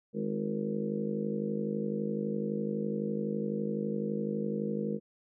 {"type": "harmonic tone with a mistuned harmonic", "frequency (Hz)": 51.91, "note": "G#1", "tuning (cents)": 0, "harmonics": [3, 4, 5, 6, 7, 8, 9, 10], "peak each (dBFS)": [-40, -33, -45, -44, -40, -45, -36, -46], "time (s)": [0.13, 5], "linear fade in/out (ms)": 50, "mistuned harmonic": 7, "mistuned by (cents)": -30, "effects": []}